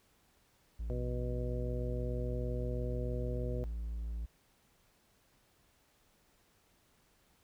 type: tone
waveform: triangle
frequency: 56.6 Hz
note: A1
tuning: 50 cents sharp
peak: -34 dBFS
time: 0.79-4.26 s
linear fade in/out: 10 ms
type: harmonic tone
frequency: 123 Hz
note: B2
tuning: 7 cents flat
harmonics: 1 / 2 / 3 / 4 / 5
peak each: -39 / -44 / -44 / -42 / -47 dBFS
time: 0.9-3.64 s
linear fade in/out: 0 ms
effects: pink hiss -70 dBFS RMS until 7.43 s